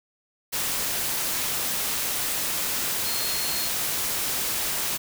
sine tone in noise, 4256 Hz, C8, 29 cents sharp, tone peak -32 dBFS, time 3.04-3.69 s, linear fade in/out 20 ms, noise white, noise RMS -27 dBFS, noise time 0.52-4.98 s, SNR -8 dB, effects none

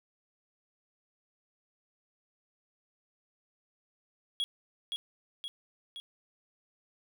triangle tone with echo, 3322 Hz, G#7, in tune, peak -27 dBFS, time 4.4-4.44 s, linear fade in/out 0 ms, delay 520 ms, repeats 3, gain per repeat -4 dB, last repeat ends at 6 s, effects none

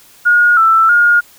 sine tone with pitch steps, 1436 / 1328 / 1425 Hz, F6 / E6 / F6, +48 / +12 / +34 cents, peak -6 dBFS, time 0.25-1.21 s, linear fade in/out 20 ms, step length 320 ms, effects white hiss -44 dBFS RMS until 1.38 s

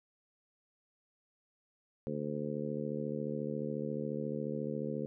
harmonic tone, 74.2 Hz, D2, 18 cents sharp, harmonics 2 / 3 / 4 / 5 / 6 / 7, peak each -41 / -39 / -44 / -44 / -41 / -42 dBFS, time 2.07-5.06 s, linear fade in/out 0 ms, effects none

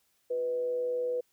sine tone with frequency modulation, 493.9 Hz, B4, in tune, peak -28 dBFS, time 0.3-1.21 s, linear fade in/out 10 ms, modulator 136 Hz, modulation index 0.24, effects white hiss -72 dBFS RMS until 1.32 s

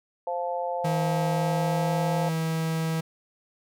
harmonic tone, 174.61 Hz, F3, in tune, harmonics 3 / 4 / 5, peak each -30 / -31 / -32 dBFS, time 0.27-2.29 s, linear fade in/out 2 ms
45% pulse tone with pitch glide, 159.9 to 161.76 Hz, D#3 to E3, +48 to -32 cents, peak -25 dBFS, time 0.84-3.01 s, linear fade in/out 10 ms, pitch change +20 cents, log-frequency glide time 1.32-1.88 s
effects none

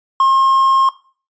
triangle tone, 1071 Hz, C6, 40 cents sharp, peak -7 dBFS, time 0.2-0.89 s, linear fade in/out 2 ms, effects noise-tail reverb RT60 0.4 s tail -18 dB re dry + resampled to 16000 Hz

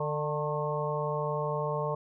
harmonic tone with a mistuned harmonic, 149.3 Hz, D3, 29 cents sharp, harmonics 1 / 3 / 4 / 5 / 6 / 7, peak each -34 / -34 / -34 / -46 / -37 / -36 dBFS, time 0-1.95 s, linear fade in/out 5 ms, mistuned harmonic 7, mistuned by +57 cents, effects none

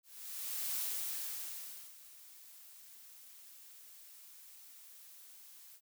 blue noise with ADSR envelope, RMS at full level -37 dBFS, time 0.03-5.81 s, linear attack 710 ms, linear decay 1200 ms, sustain -19 dB, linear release 62 ms, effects none

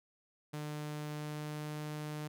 sawtooth tone with pitch glide, 150 to 151.13 Hz, D3 to D3, +37 to +50 cents, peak -35 dBFS, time 0.53-2.28 s, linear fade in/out 10 ms, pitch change +13 cents, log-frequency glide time 1.02-1.75 s, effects none

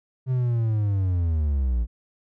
triangle linear sweep, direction down, 131.2 to 55 Hz, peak -18 dBFS, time 0.26-1.87 s, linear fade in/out 50 ms, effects none

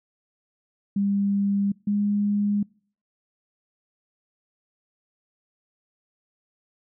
sine tone pair in turn, 200 / 204.9 Hz, G3 / G#3, +35 / -23 cents, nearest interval unison, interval 42 cents, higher second, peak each -20 dBFS, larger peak neither, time 0.96-1.72 / 1.87-2.63 s, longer neither, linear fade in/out 5 ms, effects noise-tail reverb RT60 0.5 s tail -26 dB re dry

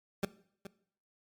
20% pulse tone with echo, 196 Hz, G3, in tune, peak -23 dBFS, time 0.23-0.25 s, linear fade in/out 2 ms, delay 420 ms, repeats 1, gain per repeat -14 dB, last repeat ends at 0.67 s, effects noise-tail reverb RT60 0.6 s tail -19 dB re dry + MP3 96 kbps

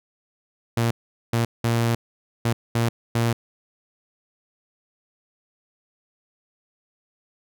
sawtooth tone bursts at uneven times, 116.54 Hz, A#2, in tune, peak -15 dBFS, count 6, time 0.77-0.91 / 1.33-1.45 / 1.64-1.95 / 2.45-2.53 / 2.75-2.89 / 3.15-3.33 s, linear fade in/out 5 ms, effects none

